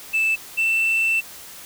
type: tone pair in turn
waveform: sine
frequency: 2637 / 2671 Hz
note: E7 / E7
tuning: 0 / +22 cents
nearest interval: unison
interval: 22 cents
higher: second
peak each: -15 dBFS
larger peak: neither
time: 0.13-0.36 / 0.57-1.21 s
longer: second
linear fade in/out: 20 ms
effects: tanh soft clip ceiling -15 dBFS + white hiss -40 dBFS RMS until 1.65 s